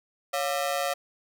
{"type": "ring-modulated tone", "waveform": "sawtooth", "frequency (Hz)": 632, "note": "D#5", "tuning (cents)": 27, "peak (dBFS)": -19, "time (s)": [0.33, 0.94], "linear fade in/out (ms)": 10, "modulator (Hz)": 74.9, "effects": []}